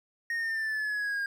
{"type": "exponential sweep", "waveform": "triangle", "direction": "down", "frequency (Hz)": [1864.7, 1611], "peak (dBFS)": -27, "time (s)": [0.3, 1.26], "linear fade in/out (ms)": 2, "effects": []}